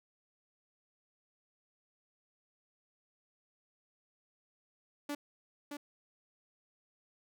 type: tone with echo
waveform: sawtooth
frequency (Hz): 290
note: D4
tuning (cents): -22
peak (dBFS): -32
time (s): 5.09-5.15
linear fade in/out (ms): 5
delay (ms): 620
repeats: 1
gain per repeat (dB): -5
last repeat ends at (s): 5.77
effects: none